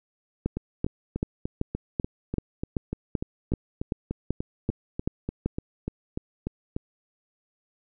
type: two click trains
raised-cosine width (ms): 3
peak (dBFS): -16 / -12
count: 22 / 14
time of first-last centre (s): 0.57-6.765 / 0.46-5.46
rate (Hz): 3.39 / 2.6
effects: none